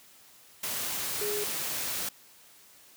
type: tone in noise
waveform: sine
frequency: 415.3 Hz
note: G#4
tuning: in tune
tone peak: -31 dBFS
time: 1.21-1.44 s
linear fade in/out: 5 ms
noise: white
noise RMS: -33 dBFS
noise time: 0.63-2.09 s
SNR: -1 dB
effects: white hiss -56 dBFS RMS until 2.96 s + high-pass 80 Hz 12 dB/octave